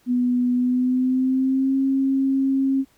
sine tone with pitch glide, 246.9 to 269.2 Hz, B3 to C4, 0 to +49 cents, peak -17 dBFS, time 0.06-2.85 s, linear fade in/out 50 ms, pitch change +149 cents, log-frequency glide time 0.53-1.77 s, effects pink hiss -60 dBFS RMS until 2.97 s

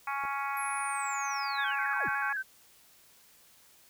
harmonic tone, 278 Hz, C#4, 5 cents sharp, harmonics 3 / 4 / 5 / 6 / 7 / 8 / 9, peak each -36 / -35 / -38 / -44 / -45 / -42 / -44 dBFS, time 0.07-2.33 s, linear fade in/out 5 ms
clicks, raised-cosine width 1 ms, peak -33 dBFS, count 2, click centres 0.238 / 0.251 s
sine linear sweep, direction down, 11400 to 77.78 Hz, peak -39 dBFS, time 0.57-2.09 s, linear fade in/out 0 ms
sine tone with vibrato, 1607 Hz, G6, 43 cents sharp, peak -31 dBFS, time 1.57-2.43 s, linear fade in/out 20 ms, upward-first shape square, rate 6.9 Hz, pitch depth 67 cents each way
effects white hiss -60 dBFS RMS until 3.89 s

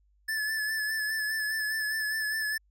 square tone with vibrato, 1738 Hz, A6, 22 cents flat, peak -29 dBFS, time 0.28-2.58 s, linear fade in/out 10 ms, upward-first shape sine, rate 4.9 Hz, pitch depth 34 cents each way, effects added 50 Hz sine -63 dBFS peak until 2.7 s

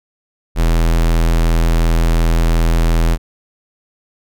square tone, 41.39 Hz, E1, 8 cents sharp, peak -11 dBFS, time 0.55-3.18 s, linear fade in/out 50 ms, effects none

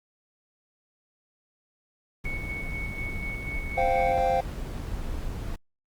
brown noise, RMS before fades -33 dBFS, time 2.24-5.56 s, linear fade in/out 5 ms
sine tone with tremolo, 2217 Hz, C#7, in tune, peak -32 dBFS, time 2.25-4.13 s, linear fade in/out 5 ms, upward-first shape square, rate 4.1 Hz, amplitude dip 40%
triangle chord, C suspended fourth, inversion none, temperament equal, 523.3 / 698.5 / 784 Hz, C5 / F5 / G5, 0 / 0 / 0 cents, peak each -24 dBFS, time 3.77-4.41 s, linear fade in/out 10 ms
effects Opus 48 kbps

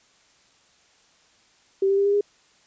sine tone with pitch steps, 388.6 / 393.6 / 398.6 / 403.7 / 408.9 Hz, G4 / G4 / G4 / G#4 / G#4, -15 / +7 / +29 / -49 / -27 cents, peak -17 dBFS, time 1.82-2.21 s, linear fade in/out 5 ms, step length 78 ms, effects white hiss -59 dBFS RMS until 2.66 s + resampled to 16000 Hz

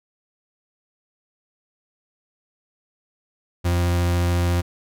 40% pulse tone with vibrato, 87.31 Hz, F2, in tune, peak -17 dBFS, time 3.64-4.62 s, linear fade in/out 20 ms, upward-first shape sine, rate 14 Hz, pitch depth 10 cents each way, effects none

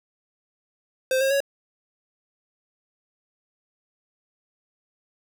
square tone with pitch steps, 521 / 538 / 556 Hz, C5 / C5 / C#5, -7 / +48 / +5 cents, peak -20 dBFS, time 1.11-1.404 s, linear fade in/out 2 ms, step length 98 ms, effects none

